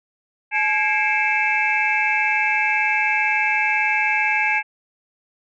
sine tone cluster, 855 / 1640 / 2147 / 2329 / 2628 Hz, A5 / G#6 / C7 / D7 / E7, -50 / -22 / +44 / -15 / -6 cents, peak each -23 dBFS, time 0.51-4.63 s, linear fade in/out 50 ms, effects tanh soft clip ceiling -6 dBFS

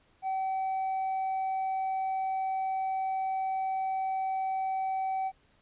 sine tone with tanh clipping, 764 Hz, G5, 45 cents flat, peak -29 dBFS, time 0.22-5.32 s, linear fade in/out 50 ms, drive 2 dB, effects pink hiss -66 dBFS RMS until 5.61 s + resampled to 8000 Hz

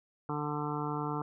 harmonic tone, 148.3 Hz, D3, 17 cents sharp, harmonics 1 / 2 / 3 / 5 / 6 / 7 / 8 / 9, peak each -37 / -38 / -40 / -43 / -40 / -42 / -42 / -43 dBFS, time 0.29-1.22 s, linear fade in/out 2 ms, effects none

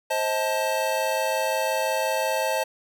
square chord, A diminished, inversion first, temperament just, 528 / 633.6 / 880 Hz, C5 / Eb5 / A5, +16 / +31 / 0 cents, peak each -28 dBFS, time 0.1-2.64 s, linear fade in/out 10 ms, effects none

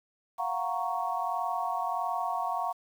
sine chord, Gb major seventh, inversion third, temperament equal, 698.5 / 740 / 932.3 / 1108.7 Hz, F5 / Gb5 / Bb5 / Db6, 0 / 0 / 0 / 0 cents, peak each -34 dBFS, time 0.38-2.73 s, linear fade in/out 20 ms, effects 9-bit

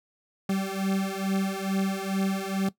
40% pulse beating tone pair, 192.4 / 194.7 Hz, G3 / G3, -32 / -12 cents, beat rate 2.3 Hz, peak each -28 dBFS, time 0.49-2.69 s, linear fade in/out 5 ms, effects noise-tail reverb RT60 0.1 s tail -17 dB re dry

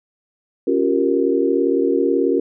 sine chord, G half-diminished seventh, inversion second, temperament equal with one note detuned, 277.2 / 349.2 / 387.3 / 466.2 Hz, Db4 / F4 / G4 / Bb4, 0 / 0 / -21 / 0 cents, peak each -20 dBFS, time 0.67-2.4 s, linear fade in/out 5 ms, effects none

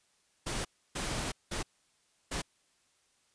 pink noise bursts at uneven times, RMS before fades -35 dBFS, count 4, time 0.46-0.65 / 0.95-1.32 / 1.51-1.63 / 2.31-2.42 s, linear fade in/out 10 ms, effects white hiss -71 dBFS RMS until 3.34 s + resampled to 22050 Hz

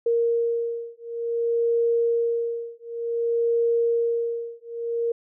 sine beating tone pair, 466.2 / 466.75 Hz, A#4 / A#4, 0 / +2 cents, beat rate 0.55 Hz, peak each -24 dBFS, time 0.06-5.12 s, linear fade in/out 5 ms, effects none

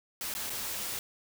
white noise with dropouts, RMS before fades -36 dBFS, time 0.21-0.99 s, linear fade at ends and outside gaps 1 ms, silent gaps 0.34-0.35 / 0.496-0.502 s, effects none

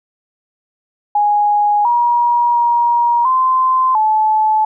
sine tone with pitch steps, 829 / 955 / 949 / 1036 / 865 Hz, G#5 / A#5 / A#5 / C6 / A5, -3 / +42 / +31 / -17 / -30 cents, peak -10 dBFS, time 1.15-4.65 s, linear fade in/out 5 ms, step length 700 ms, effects none

